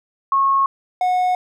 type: tone pair in turn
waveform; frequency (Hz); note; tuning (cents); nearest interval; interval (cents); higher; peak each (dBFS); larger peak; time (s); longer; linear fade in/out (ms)
sine / triangle; 1092 / 730.4; C#6 / F#5; -26 / -23; perfect fifth; 697; first; -13; neither; 0.32-0.66 / 1.01-1.35; neither; 2
effects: none